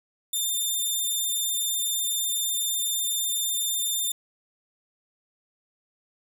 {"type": "tone", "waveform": "10% pulse", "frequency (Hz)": 3596, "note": "A7", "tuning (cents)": 37, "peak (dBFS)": -17, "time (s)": [0.33, 4.12], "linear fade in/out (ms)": 5, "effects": []}